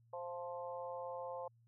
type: harmonic tone with a mistuned harmonic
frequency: 175.2 Hz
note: F3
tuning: 6 cents sharp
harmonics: 3 / 4 / 5 / 6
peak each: -44 / -50 / -48 / -51 dBFS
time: 0.13-1.48 s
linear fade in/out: 5 ms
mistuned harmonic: 4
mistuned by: -19 cents
effects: added 116 Hz sine -66 dBFS peak until 1.67 s